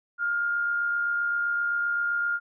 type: tone with amplitude modulation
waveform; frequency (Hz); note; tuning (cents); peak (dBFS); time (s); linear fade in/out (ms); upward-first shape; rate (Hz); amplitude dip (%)
sine; 1410; F6; +16; -22; 0.18-2.4; 50; sine; 67.7; 35
effects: none